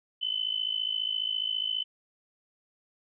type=tone with amplitude modulation; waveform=sine; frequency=3025 Hz; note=F#7; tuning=38 cents sharp; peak=-24 dBFS; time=0.21-1.84 s; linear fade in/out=20 ms; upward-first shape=sine; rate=54.7 Hz; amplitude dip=85%; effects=none